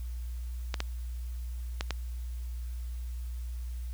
clicks, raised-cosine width 0.2 ms, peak -14 dBFS, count 4, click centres 0.742 / 0.804 / 1.809 / 1.907 s, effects added 60 Hz sine -34 dBFS peak until 3.93 s + white hiss -58 dBFS RMS until 3.93 s

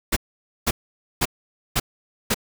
pink noise bursts, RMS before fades -20 dBFS, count 5, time 0.12-2.345 s, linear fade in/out 10 ms, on 45 ms, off 500 ms, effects none

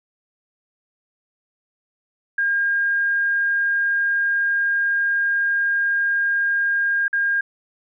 sine tone with dropouts, 1614 Hz, G#6, 50 cents flat, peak -17 dBFS, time 2.38-7.41 s, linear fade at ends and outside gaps 5 ms, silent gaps 7.081-7.129 s, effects none

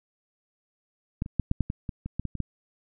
clicks, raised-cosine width 5 ms, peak -15 / -25 / -11 / -11 / -11 / -17 / -19 / -21 / -16 / -18 / -22 / -15 dBFS, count 12, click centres 1.221 / 1.261 / 1.397 / 1.514 / 1.607 / 1.701 / 1.892 / 2.06 / 2.196 / 2.253 / 2.353 / 2.403 s, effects none

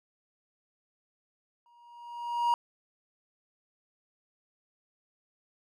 triangle tone with exponential growth, 950 Hz, A#5, 33 cents sharp, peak -19 dBFS, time 1.66-2.54 s, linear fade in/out 1 ms, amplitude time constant 190 ms, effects none

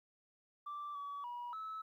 sine tone with pitch steps, 1171 / 1139 / 965 / 1301 Hz, D6 / C#6 / B5 / E6, -5 / +47 / -40 / -23 cents, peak -40 dBFS, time 0.66-1.82 s, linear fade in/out 10 ms, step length 290 ms, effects tanh soft clip ceiling -39 dBFS + 13-bit

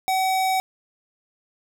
square tone, 757 Hz, F#5, 39 cents sharp, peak -20 dBFS, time 0.08-0.6 s, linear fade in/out 0 ms, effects none

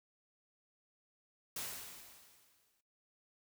white noise with exponential decay, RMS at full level -40 dBFS, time 1.56-2.81 s, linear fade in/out 5 ms, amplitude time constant 270 ms, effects noise-tail reverb RT60 0.2 s tail -17 dB re dry

